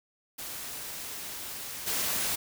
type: noise with level steps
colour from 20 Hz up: white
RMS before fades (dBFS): -39 / -30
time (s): 0.38-2.36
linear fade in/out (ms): 10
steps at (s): 1.86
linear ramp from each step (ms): 20
effects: none